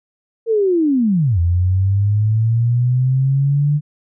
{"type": "linear two-way sweep", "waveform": "sine", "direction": "down then up", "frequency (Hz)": [466.2, 84.1, 149.1], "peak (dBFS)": -12, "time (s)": [0.46, 3.81], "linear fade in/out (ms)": 50, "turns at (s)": 1.39, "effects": []}